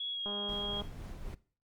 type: tone with pitch glide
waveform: sine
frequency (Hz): 3348 to 3273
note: G#7 to G#7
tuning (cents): +13 to -26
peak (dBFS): -35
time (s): 0-0.81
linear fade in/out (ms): 5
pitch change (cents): -39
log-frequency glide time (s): 0.11-0.22
type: click train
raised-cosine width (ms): 1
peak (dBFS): -30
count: 115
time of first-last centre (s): 0.26-0.819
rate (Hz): 204
type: noise with tremolo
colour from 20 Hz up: brown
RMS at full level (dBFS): -42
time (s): 0.48-1.35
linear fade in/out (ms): 10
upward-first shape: sine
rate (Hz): 3.9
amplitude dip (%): 30
effects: noise-tail reverb RT60 0.4 s tail -19 dB re dry + Opus 48 kbps